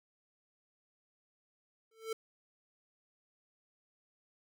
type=tone with exponential growth; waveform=square; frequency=445.6 Hz; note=A4; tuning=22 cents sharp; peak=-33 dBFS; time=1.91-2.13 s; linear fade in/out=5 ms; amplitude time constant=46 ms; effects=none